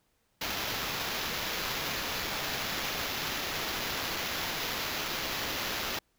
violet noise with sample-and-hold, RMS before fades -34 dBFS, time 0.41-5.99 s, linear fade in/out 5 ms, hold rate 8820 Hz, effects pink hiss -73 dBFS RMS until 6.18 s

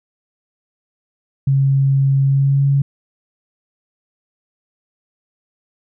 sine tone with pitch glide, 136.6 to 139.15 Hz, C#3 to C#3, -25 to +7 cents, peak -11 dBFS, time 1.47-2.82 s, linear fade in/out 5 ms, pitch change +32 cents, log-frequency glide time 2.23-2.65 s, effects none

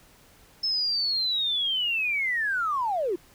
triangle linear sweep, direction down, 5274 to 323.8 Hz, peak -20 dBFS, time 0.63-3.16 s, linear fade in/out 10 ms, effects tanh soft clip ceiling -22 dBFS + pink hiss -56 dBFS RMS until 3.34 s

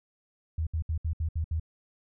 sine tone bursts, 80 Hz, D#2, 49 cents sharp, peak -26 dBFS, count 7, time 0.58-1.598 s, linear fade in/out 5 ms, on 88 ms, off 67 ms, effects none

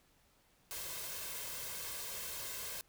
white noise with comb filter, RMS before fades -43 dBFS, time 0.71-2.81 s, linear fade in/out 0 ms, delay 1.9 ms, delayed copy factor +0.55, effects pink hiss -70 dBFS RMS until 2.88 s

